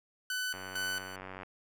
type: tone with tremolo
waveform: sawtooth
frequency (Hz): 1500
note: F#6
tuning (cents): +23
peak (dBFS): -29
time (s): 0.3-1.16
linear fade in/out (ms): 2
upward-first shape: square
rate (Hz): 2.2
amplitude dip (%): 75
type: click train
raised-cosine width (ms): 0.5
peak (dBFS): -28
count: 85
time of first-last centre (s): 0.54-1.433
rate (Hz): 94.1
effects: none